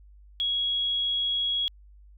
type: tone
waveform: sine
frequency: 3322 Hz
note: G#7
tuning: in tune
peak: -24 dBFS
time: 0.4-1.68 s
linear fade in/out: 0 ms
effects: added 50 Hz sine -49 dBFS peak until 2.17 s